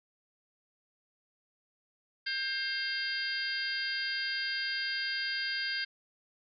harmonic tone with a mistuned harmonic, 530 Hz, C5, 22 cents sharp, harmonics 3 / 4 / 5 / 6 / 7 / 8 / 9, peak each -35 / -40 / -45 / -41 / -46 / -45 / -36 dBFS, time 2.26-5.85 s, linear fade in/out 10 ms, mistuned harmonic 5, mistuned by +36 cents, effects none

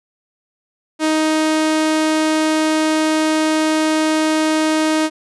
sawtooth tone, 312.7 Hz, D#4, 9 cents sharp, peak -10 dBFS, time 0.99-5.1 s, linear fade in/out 50 ms, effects resampled to 24000 Hz

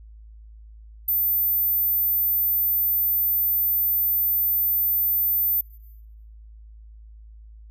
sine tone, 14080 Hz, A9, in tune, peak -19 dBFS, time 1.08-5.61 s, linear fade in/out 5 ms, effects noise-tail reverb RT60 0.9 s tail -23 dB re dry + added 54 Hz sine -42 dBFS peak until 7.7 s

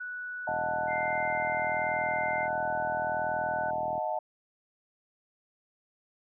sine tone with pitch glide, 1477 to 1489.9 Hz, F#6 to F#6, -3 to +12 cents, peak -35 dBFS, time 0-3.71 s, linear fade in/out 10 ms, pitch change +15 cents, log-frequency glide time 0.38-1.17 s
sine chord, D# diminished, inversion none, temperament equal with one note detuned, 622.3 / 724.3 / 880 Hz, D#5 / F#5 / A5, 0 / -37 / 0 cents, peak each -33 dBFS, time 0.47-4.19 s, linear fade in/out 5 ms
click train, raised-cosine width 3 ms, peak -30 dBFS, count 143, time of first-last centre 0.49-3.979 s, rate 40.7 Hz
sine tone, 2093 Hz, C7, in tune, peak -33 dBFS, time 0.87-2.49 s, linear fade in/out 50 ms
effects high-pass 100 Hz 12 dB/octave

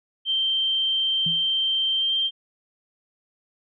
sine tone with pitch glide, 3136 to 3158 Hz, G7 to G7, 0 to +12 cents, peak -20 dBFS, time 0.25-2.31 s, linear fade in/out 50 ms, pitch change +12 cents, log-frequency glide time 1.96-2.11 s
sine tone with exponential decay, 166.3 Hz, E3, 16 cents sharp, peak -26 dBFS, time 1.26-1.5 s, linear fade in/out 5 ms, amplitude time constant 52 ms
effects none

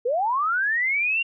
sine linear sweep, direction up, 449 to 2795 Hz, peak -20 dBFS, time 0.05-1.23 s, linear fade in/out 10 ms, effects none

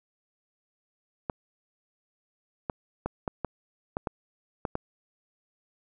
clicks, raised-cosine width 1 ms, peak -15 dBFS, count 9, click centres 1.298 / 2.698 / 3.06 / 3.278 / 3.447 / 3.969 / 4.072 / 4.652 / 4.754 s, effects none

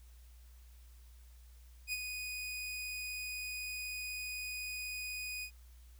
sawtooth tone with ADSR envelope, 2483 Hz, D#7, 4 cents flat, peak -30 dBFS, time 1.87-5.51 s, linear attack 58 ms, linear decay 36 ms, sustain -6 dB, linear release 80 ms, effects added 60 Hz sine -54 dBFS peak until 5.99 s + white hiss -68 dBFS RMS until 5.99 s

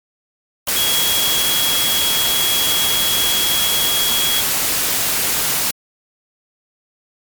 sine tone in noise, 3322 Hz, G#7, in tune, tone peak -18 dBFS, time 0.76-4.41 s, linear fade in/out 5 ms, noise white, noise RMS -18 dBFS, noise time 0.67-5.71 s, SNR -3 dB, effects MP3 96 kbps

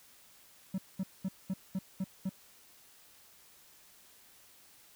triangle tone bursts, 190 Hz, F#3, 46 cents sharp, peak -29 dBFS, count 7, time 0.74-2.294 s, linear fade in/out 5 ms, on 42 ms, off 210 ms, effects white hiss -60 dBFS RMS until 4.95 s

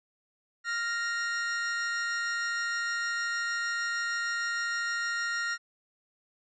45% pulse tone pair together, 1396.9 / 1864.7 Hz, F6 / A#6, 0 / 0 cents, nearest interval perfect fourth, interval 500 cents, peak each -32 / -32 dBFS, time 0.64-5.58 s, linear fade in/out 50 ms, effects resampled to 16000 Hz

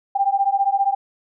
sine beating tone pair, 784 / 799 Hz, G5 / G5, 0 / +33 cents, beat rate 15 Hz, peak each -19 dBFS, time 0.15-0.95 s, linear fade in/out 10 ms, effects none

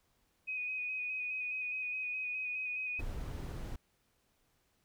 sine tone with vibrato, 2500 Hz, D#7, 8 cents sharp, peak -35 dBFS, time 0.47-3.01 s, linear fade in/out 20 ms, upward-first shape square, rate 4.8 Hz, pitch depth 19 cents each way
brown noise, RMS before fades -40 dBFS, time 2.99-3.76 s, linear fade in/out 5 ms
effects pink hiss -75 dBFS RMS until 4.84 s

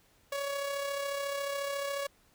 sawtooth tone with amplitude modulation, 561 Hz, C#5, 21 cents sharp, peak -27 dBFS, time 0.32-2.07 s, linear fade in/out 5 ms, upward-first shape sine, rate 34.1 Hz, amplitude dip 40%, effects pink hiss -66 dBFS RMS until 2.34 s

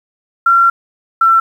sine tone pair in turn, 1368 / 1344.5 Hz, F6 / E6, -36 / +34 cents, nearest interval unison, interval 30 cents, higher first, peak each -6 dBFS, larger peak neither, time 0.46-0.7 / 1.21-1.4 s, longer first, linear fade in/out 5 ms, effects 7-bit

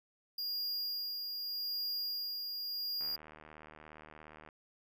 square tone with tremolo, 4832 Hz, D8, 48 cents sharp, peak -35 dBFS, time 0.38-3.16 s, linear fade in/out 5 ms, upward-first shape sine, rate 0.83 Hz, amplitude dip 35%
click train, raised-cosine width 0.5 ms, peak -37 dBFS, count 115, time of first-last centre 3.01-4.489 s, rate 77.1 Hz
effects none

